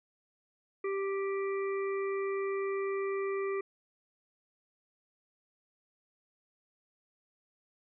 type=harmonic tone; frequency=392 Hz; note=G4; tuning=in tune; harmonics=1 / 3 / 5 / 6; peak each=-31 / -41 / -45 / -47 dBFS; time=0.84-3.61 s; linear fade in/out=5 ms; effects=none